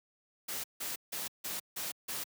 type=noise bursts; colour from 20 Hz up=white; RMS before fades=-38 dBFS; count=6; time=0.48-2.24 s; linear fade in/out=10 ms; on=160 ms; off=160 ms; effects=high-pass 100 Hz 12 dB/octave